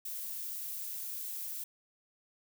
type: noise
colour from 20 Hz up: violet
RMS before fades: -40 dBFS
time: 0.05-1.64 s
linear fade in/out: 5 ms
effects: none